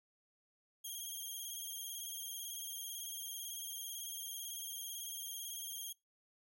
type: tone with vibrato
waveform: 5% pulse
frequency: 3218 Hz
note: G7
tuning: 45 cents sharp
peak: -35 dBFS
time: 0.84-5.93 s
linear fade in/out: 10 ms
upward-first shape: square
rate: 18 Hz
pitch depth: 30 cents each way
effects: noise-tail reverb RT60 0.2 s tail -24 dB re dry